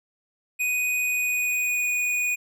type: tone with pitch glide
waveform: square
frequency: 2489 to 2468 Hz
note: D#7 to D#7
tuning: 0 to -15 cents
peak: -23 dBFS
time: 0.59-2.36 s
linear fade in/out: 20 ms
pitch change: -15 cents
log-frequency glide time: 0.96-1.92 s
effects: none